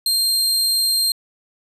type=tone; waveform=sawtooth; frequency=4186 Hz; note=C8; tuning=in tune; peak=-13 dBFS; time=0.06-1.12 s; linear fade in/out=2 ms; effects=resampled to 32000 Hz + 9-bit